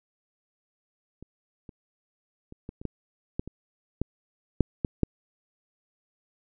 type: clicks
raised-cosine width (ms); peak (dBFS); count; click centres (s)
3; -30 / -30 / -30 / -24 / -28 / -17 / -15 / -25 / -13 / -6 / -12 / -8; 12; 1.226 / 1.692 / 2.524 / 2.691 / 2.815 / 2.853 / 3.395 / 3.476 / 4.016 / 4.607 / 4.848 / 5.033
effects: none